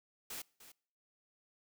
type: noise with echo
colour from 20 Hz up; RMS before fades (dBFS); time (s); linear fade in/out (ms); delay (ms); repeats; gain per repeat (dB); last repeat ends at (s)
white; -44; 0.3-0.42; 5; 300; 1; -13; 0.72
effects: noise-tail reverb RT60 0.6 s tail -25 dB re dry